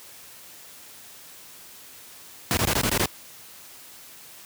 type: noise bursts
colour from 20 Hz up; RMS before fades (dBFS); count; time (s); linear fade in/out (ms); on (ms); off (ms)
pink; -22; 7; 2.51-3.057; 0; 61; 20
effects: white hiss -46 dBFS RMS until 4.45 s + high-pass 60 Hz 12 dB/octave